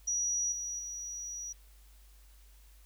sine tone with level steps, 5810 Hz, F#8, 32 cents flat, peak -29 / -35 / -38 dBFS, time 0.07-1.53 s, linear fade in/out 10 ms, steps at 0.52 / 0.79 s, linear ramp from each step 2 ms, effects added 50 Hz sine -55 dBFS peak until 2.85 s + white hiss -65 dBFS RMS until 2.85 s

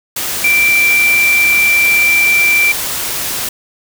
sine tone in noise, 2349 Hz, D7, in tune, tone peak -8 dBFS, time 0.44-2.72 s, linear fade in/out 5 ms, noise white, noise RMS -19 dBFS, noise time 0.16-3.49 s, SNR +8 dB, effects none

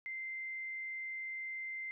sine tone, 2083 Hz, C7, 8 cents flat, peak -39 dBFS, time 0.06-1.91 s, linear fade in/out 0 ms, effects none

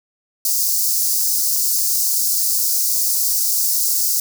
white high-pass noise, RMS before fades -18 dBFS, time 0.45-4.2 s, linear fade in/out 2 ms, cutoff 4700 Hz, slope 48 dB/octave, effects none

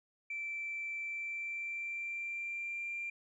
sine tone with pitch glide, 2334 to 2376 Hz, D7 to D7, -11 to +20 cents, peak -36 dBFS, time 0.3-3.1 s, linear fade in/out 5 ms, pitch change +31 cents, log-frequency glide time 1.01-2.91 s, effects tanh soft clip ceiling -32 dBFS

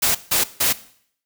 white noise bursts, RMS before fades -18 dBFS, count 3, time 0.02-0.73 s, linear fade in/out 10 ms, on 130 ms, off 160 ms, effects noise-tail reverb RT60 0.6 s tail -17 dB re dry

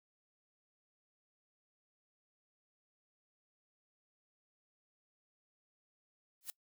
blue noise with exponential growth, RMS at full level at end -38 dBFS, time 6.41-6.5 s, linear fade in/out 0 ms, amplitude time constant 18 ms, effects noise-tail reverb RT60 0.1 s tail -22 dB re dry

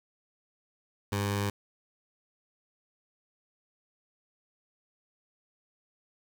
15% pulse tone with notch filter, 101 Hz, G#2, 48 cents flat, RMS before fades -30 dBFS, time 1.12-1.5 s, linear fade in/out 5 ms, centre 260 Hz, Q 1.5, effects 8-bit

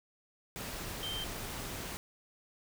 sine tone in noise, 3136 Hz, G7, in tune, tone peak -37 dBFS, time 1.03-1.24 s, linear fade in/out 0 ms, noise pink, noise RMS -41 dBFS, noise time 0.56-1.97 s, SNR +1 dB, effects none

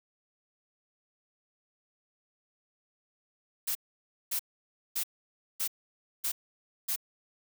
blue noise bursts, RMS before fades -31 dBFS, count 6, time 3.67-6.962 s, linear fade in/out 10 ms, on 82 ms, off 560 ms, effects none

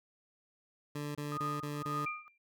20% pulse tone bursts, 146.83 Hz, D3, in tune, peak -32 dBFS, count 5, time 0.95-2.054 s, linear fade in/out 5 ms, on 200 ms, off 26 ms
sine tone with tremolo, 1235 Hz, D#6, 13 cents flat, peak -33 dBFS, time 1.32-2.28 s, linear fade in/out 0 ms, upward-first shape triangle, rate 1.9 Hz, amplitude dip 100%
sine tone with exponential decay, 2374 Hz, D7, 18 cents sharp, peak -33 dBFS, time 2.06-2.38 s, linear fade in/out 5 ms, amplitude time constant 68 ms
effects none

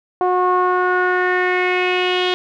sawtooth tone with low-pass filter sweep, 363.5 Hz, F#4, 31 cents flat, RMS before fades -17 dBFS, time 0.21-2.34 s, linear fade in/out 0 ms, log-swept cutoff 900 to 3400 Hz, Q 4.4, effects none

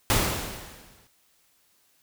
pink noise with exponential decay, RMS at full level -20 dBFS, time 0.1-1.07 s, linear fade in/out 0 ms, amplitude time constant 210 ms, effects white hiss -65 dBFS RMS until 2.02 s

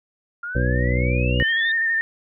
sine exponential sweep, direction up, 1391 to 3720 Hz, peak -27 dBFS, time 0.43-1.72 s, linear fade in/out 5 ms
harmonic tone, 61.74 Hz, B1, in tune, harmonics 1 / 2 / 3 / 4 / 5 / 6 / 8 / 9, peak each -21 / -22 / -30 / -29 / -32 / -33 / -28 / -31 dBFS, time 0.55-1.43 s, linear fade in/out 5 ms
sine tone with vibrato, 1816 Hz, A#6, 46 cents flat, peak -18 dBFS, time 1.4-2.01 s, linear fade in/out 0 ms, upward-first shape square, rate 12 Hz, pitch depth 25 cents each way
effects none

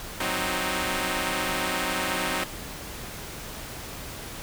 5% pulse chord, C diminished, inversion second, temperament equal, 185 / 261.6 / 311.1 Hz, Gb3 / C4 / Eb4, 0 / 0 / 0 cents, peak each -19 dBFS, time 0.2-2.44 s, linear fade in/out 5 ms, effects pink hiss -38 dBFS RMS until 4.42 s

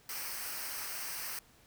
white noise with comb filter, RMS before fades -40 dBFS, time 0.09-1.39 s, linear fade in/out 2 ms, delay 0.28 ms, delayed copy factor -0.65, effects pink hiss -63 dBFS RMS until 1.66 s

